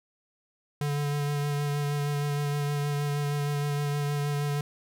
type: tone with vibrato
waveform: square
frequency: 145 Hz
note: D3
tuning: 22 cents flat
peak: -27 dBFS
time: 0.81-4.61 s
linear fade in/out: 2 ms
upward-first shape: sine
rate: 6.4 Hz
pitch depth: 16 cents each way
effects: none